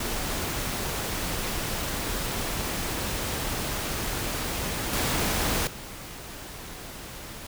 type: noise with level steps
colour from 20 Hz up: pink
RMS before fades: -30 / -26 / -40 dBFS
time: 0-7.47 s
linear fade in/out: 5 ms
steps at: 4.93 / 5.67 s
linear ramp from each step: 2 ms
effects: none